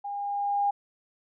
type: tone with level ramp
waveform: sine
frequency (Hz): 810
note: G#5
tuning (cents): -43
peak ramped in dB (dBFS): -32 to -21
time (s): 0.04-0.71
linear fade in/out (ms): 10
effects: none